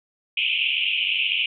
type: band-pass noise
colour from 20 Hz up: white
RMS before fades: -23 dBFS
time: 0.37-1.46 s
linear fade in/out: 5 ms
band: 2400 to 3100 Hz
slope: 96 dB/octave
effects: none